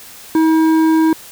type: tone with hard clipping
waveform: sine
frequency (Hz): 320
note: D#4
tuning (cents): +49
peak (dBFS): -11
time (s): 0.35-1.13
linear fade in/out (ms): 2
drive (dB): 9
effects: white hiss -37 dBFS RMS until 1.31 s